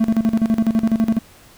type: tone with tremolo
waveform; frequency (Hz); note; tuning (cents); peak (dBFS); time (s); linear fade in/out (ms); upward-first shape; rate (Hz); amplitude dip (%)
triangle; 223.2; A3; +25; -10; 0-1.19; 10; square; 12; 80
effects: pink hiss -47 dBFS RMS until 1.57 s